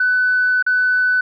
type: tone with dropouts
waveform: sine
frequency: 1499 Hz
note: F#6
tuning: 22 cents sharp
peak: -12 dBFS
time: 0-1.21 s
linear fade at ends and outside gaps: 5 ms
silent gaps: 0.626-0.664 s
effects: tanh soft clip ceiling -8 dBFS